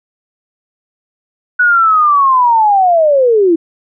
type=linear sweep; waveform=sine; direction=down; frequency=1480 to 317.2 Hz; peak=-6 dBFS; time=1.59-3.56 s; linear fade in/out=10 ms; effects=none